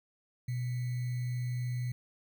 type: tone with sample-and-hold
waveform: sine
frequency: 123.47 Hz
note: B2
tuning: in tune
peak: -31 dBFS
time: 0.48-1.92 s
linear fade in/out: 5 ms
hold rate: 2100 Hz
effects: none